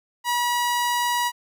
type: tone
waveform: sawtooth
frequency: 966 Hz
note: B5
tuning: 39 cents flat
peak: -17 dBFS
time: 0.24-1.32 s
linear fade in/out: 50 ms
effects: none